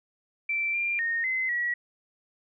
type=tone with pitch steps; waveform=sine; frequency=2339 / 2386 / 1848 / 2051 / 1924 Hz; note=D7 / D7 / A#6 / C7 / B6; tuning=-8 / +27 / -16 / -35 / -46 cents; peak=-25 dBFS; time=0.49-1.74 s; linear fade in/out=5 ms; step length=250 ms; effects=none